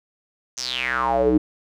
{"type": "tone with band-pass filter sweep", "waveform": "square", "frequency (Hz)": 62.8, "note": "B1", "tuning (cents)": 30, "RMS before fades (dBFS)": -21, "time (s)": [0.57, 1.38], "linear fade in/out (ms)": 10, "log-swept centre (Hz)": [6300, 290], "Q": 7.2, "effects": []}